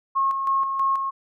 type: tone with tremolo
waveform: sine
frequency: 1084 Hz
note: C#6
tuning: 39 cents flat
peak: -18 dBFS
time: 0.15-1.11 s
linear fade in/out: 20 ms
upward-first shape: square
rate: 3.1 Hz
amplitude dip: 45%
effects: none